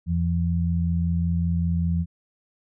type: tone pair together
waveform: sine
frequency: 84.75 / 170 Hz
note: E2 / F3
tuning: +49 / -46 cents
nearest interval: octave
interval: 1205 cents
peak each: -23 dBFS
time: 0.06-2.06 s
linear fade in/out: 50 ms
effects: none